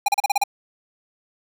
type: tone bursts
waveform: square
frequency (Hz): 810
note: G#5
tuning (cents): -43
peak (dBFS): -16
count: 7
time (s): 0.06-0.438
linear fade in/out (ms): 5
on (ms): 24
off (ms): 35
effects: none